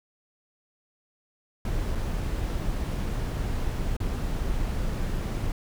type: noise with dropouts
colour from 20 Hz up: brown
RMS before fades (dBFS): -28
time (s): 1.65-5.52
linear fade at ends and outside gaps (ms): 2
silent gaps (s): 1.951-1.954 / 3.967-4.002
effects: none